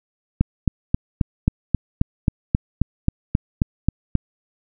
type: click train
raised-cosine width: 5 ms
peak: -3 dBFS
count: 15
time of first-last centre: 0.41-4.153 s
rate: 3.74 Hz
effects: none